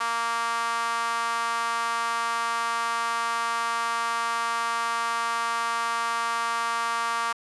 sawtooth tone with high-pass filter, 232 Hz, A#3, 8 cents flat, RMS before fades -27 dBFS, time 0-7.33 s, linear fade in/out 10 ms, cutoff 1100 Hz, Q 4, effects resampled to 24000 Hz + 8-bit

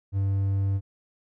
triangle tone, 98 Hz, G2, in tune, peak -20 dBFS, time 0.12-0.81 s, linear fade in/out 50 ms, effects none

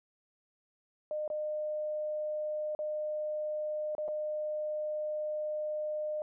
sine tone with dropouts, 608 Hz, D#5, 40 cents flat, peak -32 dBFS, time 1.11-6.22 s, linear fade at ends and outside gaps 1 ms, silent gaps 1.278-1.301 / 2.75-2.79 / 3.951-3.981 / 4.08-4.085 s, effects none

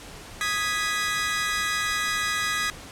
sawtooth chord, G# minor, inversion second, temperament equal, 1244.5 / 1661.2 / 1975.5 Hz, D#6 / G#6 / B6, 0 / 0 / 0 cents, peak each -25 dBFS, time 0.41-2.7 s, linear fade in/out 0 ms, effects pink hiss -42 dBFS RMS until 2.91 s + low-pass 10000 Hz 12 dB/octave

